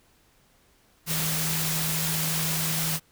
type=tone in noise; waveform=sine; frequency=159.3 Hz; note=D#3; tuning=41 cents sharp; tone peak=-30 dBFS; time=1.06-3 s; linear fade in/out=50 ms; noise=white; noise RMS=-28 dBFS; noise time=1.06-3 s; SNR=-5 dB; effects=pink hiss -62 dBFS RMS until 3.11 s